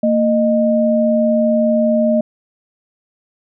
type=tone pair together; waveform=sine; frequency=228.9 / 616 Hz; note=A#3 / D#5; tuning=-31 / -17 cents; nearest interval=octave + perfect fourth; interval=1714 cents; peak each=-14 / -14 dBFS; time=0.03-2.21 s; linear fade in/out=5 ms; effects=none